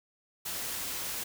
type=noise; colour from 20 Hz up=white; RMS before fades=-36 dBFS; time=0.45-1.24 s; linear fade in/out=10 ms; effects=none